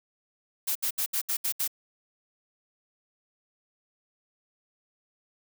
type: noise bursts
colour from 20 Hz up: blue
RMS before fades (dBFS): -28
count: 7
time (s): 0.67-1.678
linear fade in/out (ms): 10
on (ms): 84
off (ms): 70
effects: none